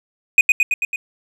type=tone with echo; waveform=triangle; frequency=2489 Hz; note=D#7; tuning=in tune; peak=-4 dBFS; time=0.38-0.41 s; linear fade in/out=2 ms; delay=110 ms; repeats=5; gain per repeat=-3 dB; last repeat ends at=0.96 s; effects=none